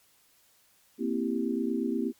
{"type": "chord", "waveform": "sine", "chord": "C dominant seventh", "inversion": "third", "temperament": "equal", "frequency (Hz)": [233.1, 261.6, 329.6, 392], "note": ["Bb3", "C4", "E4", "G4"], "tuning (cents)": [0, 0, 0, 0], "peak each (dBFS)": [-31, -31, -33, -34], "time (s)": [0.98, 2.13], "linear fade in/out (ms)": 50, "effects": ["white hiss -64 dBFS RMS until 2.19 s", "MP3 96 kbps"]}